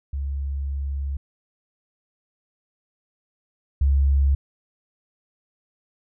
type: tone pair in turn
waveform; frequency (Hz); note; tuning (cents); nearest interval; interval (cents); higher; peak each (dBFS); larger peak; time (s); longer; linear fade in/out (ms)
sine; 69.4 / 69.11; C#2 / C#2; +3 / -5; unison; 8; first; -24 / -15; second; 0.13-1.17 / 3.81-4.35; first; 5
effects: none